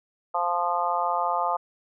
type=harmonic tone; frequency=174.61 Hz; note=F3; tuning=in tune; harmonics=3 / 4 / 5 / 6 / 7; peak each=-33 / -28 / -27 / -30 / -29 dBFS; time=0.34-1.57 s; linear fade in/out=10 ms; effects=none